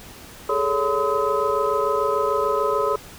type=tone cluster; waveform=sine; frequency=411.3 / 438.1 / 562 / 1018 / 1273 Hz; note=G#4 / A4 / C#5 / C6 / D#6; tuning=-17 / -7 / +24 / -48 / +39 cents; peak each=-25 dBFS; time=0.49-2.96 s; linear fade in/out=5 ms; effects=pink hiss -42 dBFS RMS until 3.18 s